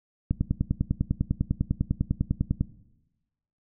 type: click train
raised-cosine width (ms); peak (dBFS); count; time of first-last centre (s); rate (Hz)
5; -11; 24; 0.31-2.61; 10
effects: noise-tail reverb RT60 1.0 s tail -18 dB re dry